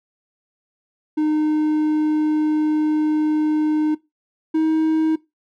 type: tone pair in turn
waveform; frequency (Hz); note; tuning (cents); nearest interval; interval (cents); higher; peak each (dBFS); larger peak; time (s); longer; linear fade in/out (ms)
triangle; 306.4 / 316.5; D#4 / D#4; -27 / +30; minor second; 57; second; -14 / -13; second; 1.17-3.95 / 4.54-5.16; first; 10
effects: noise-tail reverb RT60 0.2 s tail -19 dB re dry